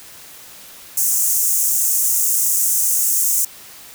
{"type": "high-pass noise", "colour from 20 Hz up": "pink", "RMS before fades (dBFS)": -17, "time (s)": [0.97, 3.45], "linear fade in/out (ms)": 5, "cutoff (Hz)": 6400, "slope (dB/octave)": 48, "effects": ["white hiss -40 dBFS RMS until 3.94 s"]}